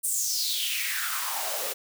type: noise with high-pass filter sweep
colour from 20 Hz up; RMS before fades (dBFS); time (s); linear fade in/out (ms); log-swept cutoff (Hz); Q
white; -29; 0.03-1.74; 20; 9200 to 420; 4.6
effects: none